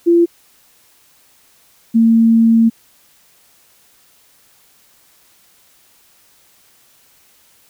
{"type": "tone pair in turn", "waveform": "sine", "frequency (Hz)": [341.7, 227.4], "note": ["F4", "A#3"], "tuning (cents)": [-38, -43], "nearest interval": "perfect fifth", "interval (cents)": 705, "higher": "first", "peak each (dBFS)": -7, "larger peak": "neither", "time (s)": [[0.06, 0.26], [1.94, 2.7]], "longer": "second", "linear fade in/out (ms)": 20, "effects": ["white hiss -52 dBFS RMS until 7.69 s"]}